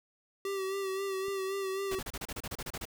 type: tone with vibrato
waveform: square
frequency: 387.6 Hz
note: G4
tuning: 20 cents flat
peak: -33 dBFS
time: 0.45-1.99 s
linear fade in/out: 2 ms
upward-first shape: sine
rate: 3.8 Hz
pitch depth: 37 cents each way
type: clicks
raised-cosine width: 3 ms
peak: -38 dBFS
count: 4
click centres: 1.283 / 1.927 / 1.985 / 2.538 s
type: noise bursts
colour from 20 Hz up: pink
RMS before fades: -39 dBFS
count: 13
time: 1.91-2.854 s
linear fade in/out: 5 ms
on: 44 ms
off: 31 ms
effects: none